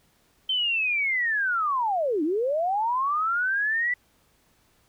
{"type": "linear two-way sweep", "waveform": "sine", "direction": "down then up", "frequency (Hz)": [3117, 287.3, 1987], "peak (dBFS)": -22, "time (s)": [0.49, 3.94], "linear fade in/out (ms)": 5, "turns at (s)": 2.23, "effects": ["pink hiss -64 dBFS RMS until 4.88 s"]}